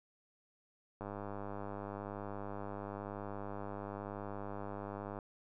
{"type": "click train", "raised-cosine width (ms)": 1, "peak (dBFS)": -29, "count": 423, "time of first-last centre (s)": [1.01, 5.188], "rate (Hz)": 101, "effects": []}